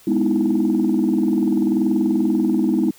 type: chord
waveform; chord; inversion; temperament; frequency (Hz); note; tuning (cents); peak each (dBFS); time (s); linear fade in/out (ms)
sine; E major seventh; first; just; 206 / 247.2 / 309 / 329.6; G#3 / B3 / D#4 / E4; -14 / +2 / -12 / 0; -20; 0.07-2.91; 5
effects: tanh soft clip ceiling -9 dBFS + white hiss -49 dBFS RMS until 2.98 s